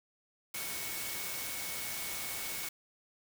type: tone in noise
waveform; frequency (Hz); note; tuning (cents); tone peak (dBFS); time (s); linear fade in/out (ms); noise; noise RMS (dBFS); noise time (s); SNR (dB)
sine; 2217; C#7; 0; -46; 0.54-2.69; 5; white; -39; 0.54-2.69; -10
effects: none